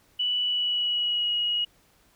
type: tone with pitch glide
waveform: sine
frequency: 2960 to 2897 Hz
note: F#7 to F#7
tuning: 0 to -37 cents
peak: -23 dBFS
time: 0.19-1.65 s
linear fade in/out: 10 ms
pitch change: -37 cents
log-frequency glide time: 0.42-1.33 s
effects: pink hiss -62 dBFS RMS until 2.15 s